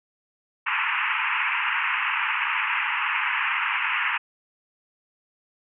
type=band-pass noise; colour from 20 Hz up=white; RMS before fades=-25 dBFS; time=0.66-4.18 s; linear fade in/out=10 ms; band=870 to 2800 Hz; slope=96 dB/octave; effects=none